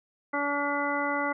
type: harmonic tone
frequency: 286.5 Hz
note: D4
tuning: 43 cents flat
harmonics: 1 / 2 / 3 / 4 / 5 / 7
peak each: -33 / -33 / -33 / -33 / -33 / -33 dBFS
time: 0.33-1.33 s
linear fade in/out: 10 ms
effects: none